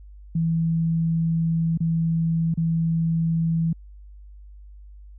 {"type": "tone with dropouts", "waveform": "sine", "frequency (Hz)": 164.4, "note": "E3", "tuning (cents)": -4, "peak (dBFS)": -19, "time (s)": [0.35, 3.73], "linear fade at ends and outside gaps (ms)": 5, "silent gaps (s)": [[1.775, 1.804], [2.541, 2.574]], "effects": ["added 50 Hz sine -41 dBFS peak until 5.18 s"]}